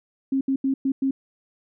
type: tone bursts at uneven times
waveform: sine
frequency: 269 Hz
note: C4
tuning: 48 cents sharp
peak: -19 dBFS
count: 5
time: 0.32-0.41 / 0.48-0.56 / 0.64-0.74 / 0.85-0.92 / 1.02-1.11 s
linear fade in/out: 5 ms
effects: none